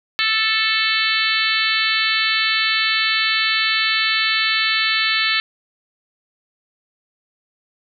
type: harmonic tone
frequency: 440 Hz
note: A4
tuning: in tune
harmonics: 3 / 4 / 5 / 6 / 7 / 8 / 9 / 10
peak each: -26 / -22 / -23 / -24 / -25 / -26 / -24 / -26 dBFS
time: 0.19-5.4 s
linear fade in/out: 0 ms
effects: none